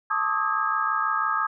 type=tone cluster; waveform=sine; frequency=881 / 1091 / 1208 / 1274 / 1633 Hz; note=A5 / C#6 / D6 / D#6 / G#6; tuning=+2 / -28 / +48 / +41 / -30 cents; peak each=-32 / -32 / -28 / -25 / -29 dBFS; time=0.1-1.47 s; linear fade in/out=10 ms; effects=none